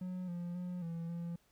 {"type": "tone with pitch steps", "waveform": "triangle", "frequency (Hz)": [182.6, 174.1, 179.1, 167, 170.4], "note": ["F#3", "F3", "F3", "E3", "F3"], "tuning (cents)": [-23, -5, 44, 23, -42], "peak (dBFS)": -36, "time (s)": [0.01, 1.36], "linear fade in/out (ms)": 5, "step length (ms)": 270, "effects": ["pink hiss -72 dBFS RMS until 1.51 s"]}